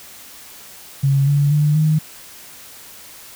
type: tone with pitch steps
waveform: sine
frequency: 137.7 / 143.22 / 148.95 / 154.92 Hz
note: C#3 / D3 / D3 / D#3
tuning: -11 / -43 / +25 / -7 cents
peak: -12 dBFS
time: 1.03-1.99 s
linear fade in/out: 10 ms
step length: 240 ms
effects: white hiss -40 dBFS RMS until 3.35 s